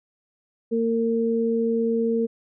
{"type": "tone pair together", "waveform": "sine", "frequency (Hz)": [229.3, 457.5], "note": ["A#3", "A#4"], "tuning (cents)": [-28, -32], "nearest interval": "octave", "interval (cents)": 1196, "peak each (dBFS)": [-23, -22], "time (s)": [0.71, 2.27], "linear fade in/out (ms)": 20, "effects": []}